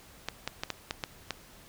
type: clicks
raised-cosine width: 0.2 ms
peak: -14 dBFS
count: 7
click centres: 0.286 / 0.476 / 0.635 / 0.703 / 0.909 / 1.038 / 1.307 s
effects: pink hiss -54 dBFS RMS until 1.68 s